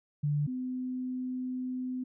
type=tone pair in turn; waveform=sine; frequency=146.83 / 254.3 Hz; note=D3 / C4; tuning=0 / -49 cents; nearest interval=minor seventh; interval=951 cents; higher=second; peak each=-26 / -32 dBFS; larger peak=first; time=0.23-0.47 / 0.47-2.04 s; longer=second; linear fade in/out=10 ms; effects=none